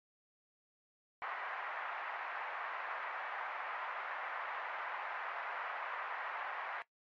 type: band-pass noise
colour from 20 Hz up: pink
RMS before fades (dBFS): -42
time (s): 1.22-6.82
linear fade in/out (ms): 0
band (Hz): 770 to 2000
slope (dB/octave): 24
effects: noise-tail reverb RT60 0.1 s tail -17 dB re dry + MP3 48 kbps